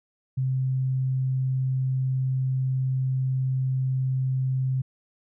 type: tone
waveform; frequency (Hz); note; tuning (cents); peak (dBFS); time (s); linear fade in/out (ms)
sine; 130.81; C3; 0; -22; 0.37-4.82; 10
effects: none